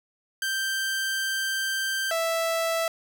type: tone pair in turn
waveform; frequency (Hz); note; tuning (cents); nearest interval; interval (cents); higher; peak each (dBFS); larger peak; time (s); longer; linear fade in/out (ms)
sawtooth; 1568 / 659.3; G6 / E5; 0 / 0; octave + minor third; 1500; first; -22 / -20; second; 0.42-2.11 / 2.11-2.88; first; 2
effects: none